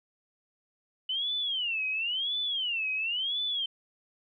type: tone with vibrato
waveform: sine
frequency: 2974 Hz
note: F#7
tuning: 8 cents sharp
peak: -28 dBFS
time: 1.09-3.66 s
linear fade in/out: 5 ms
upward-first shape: sine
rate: 0.96 Hz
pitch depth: 280 cents each way
effects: none